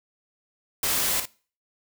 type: noise with echo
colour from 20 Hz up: white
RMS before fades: -25 dBFS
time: 0.83-1.2 s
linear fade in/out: 2 ms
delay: 55 ms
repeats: 1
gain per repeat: -8 dB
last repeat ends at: 1.255 s
effects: noise-tail reverb RT60 0.4 s tail -22 dB re dry